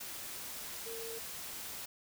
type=tone in noise; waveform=sine; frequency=455.8 Hz; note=A#4; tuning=39 cents flat; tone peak=-43 dBFS; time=0.86-1.19 s; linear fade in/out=10 ms; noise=white; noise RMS=-44 dBFS; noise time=0-1.86 s; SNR=-2 dB; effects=none